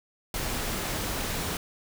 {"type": "noise", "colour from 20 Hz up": "pink", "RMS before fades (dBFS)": -31, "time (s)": [0.34, 1.57], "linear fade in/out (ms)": 2, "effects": []}